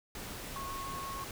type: tone in noise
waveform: sine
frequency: 1094 Hz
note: C#6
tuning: 23 cents flat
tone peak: -39 dBFS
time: 0.56-1.24 s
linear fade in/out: 2 ms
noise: pink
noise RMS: -43 dBFS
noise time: 0.15-1.31 s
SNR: +1 dB
effects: none